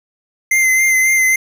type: tone with vibrato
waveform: square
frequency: 2075 Hz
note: C7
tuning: 15 cents flat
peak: -11 dBFS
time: 0.51-1.36 s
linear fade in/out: 5 ms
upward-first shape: sine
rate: 3.7 Hz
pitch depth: 26 cents each way
effects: none